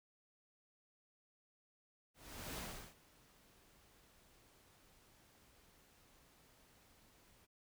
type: noise with ADSR envelope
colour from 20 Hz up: pink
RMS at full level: -45 dBFS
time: 2.14-7.47 s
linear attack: 430 ms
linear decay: 370 ms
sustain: -23 dB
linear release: 32 ms
effects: none